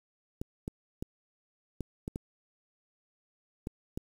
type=clicks; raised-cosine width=3 ms; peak=-22 dBFS; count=8; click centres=0.415 / 0.679 / 1.025 / 1.807 / 2.079 / 2.159 / 3.671 / 3.975 s; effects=8-bit